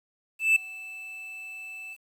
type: tone with ADSR envelope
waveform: triangle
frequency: 2638 Hz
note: E7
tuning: 1 cent sharp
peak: -14 dBFS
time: 0.39-1.97 s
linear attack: 170 ms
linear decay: 5 ms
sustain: -22 dB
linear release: 45 ms
effects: 9-bit